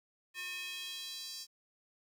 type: tone with high-pass filter sweep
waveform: square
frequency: 361.5 Hz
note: F#4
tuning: 40 cents flat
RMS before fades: -43 dBFS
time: 0.34-1.47 s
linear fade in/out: 50 ms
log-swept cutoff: 2100 to 5100 Hz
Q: 3.1
effects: 11-bit